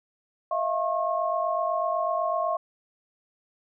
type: tone cluster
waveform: sine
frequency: 641 / 689 / 1084 Hz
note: E5 / F5 / C#6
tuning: -49 / -24 / -39 cents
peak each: -28 dBFS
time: 0.51-2.57 s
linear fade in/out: 5 ms
effects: none